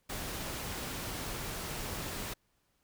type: noise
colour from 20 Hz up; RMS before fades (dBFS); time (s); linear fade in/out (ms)
pink; -39; 0.09-2.34; 10
effects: pink hiss -75 dBFS RMS until 2.83 s